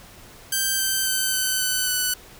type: tone with pitch steps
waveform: 5% pulse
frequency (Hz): 1568 / 1552.7 / 1537.5 / 1522.5 / 1507.6 / 1492.9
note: G6 / G6 / G6 / F#6 / F#6 / F#6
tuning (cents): 0 / -17 / -34 / +49 / +32 / +15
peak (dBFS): -10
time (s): 0.52-2.14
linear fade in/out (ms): 5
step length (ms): 270
effects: pink hiss -46 dBFS RMS until 2.39 s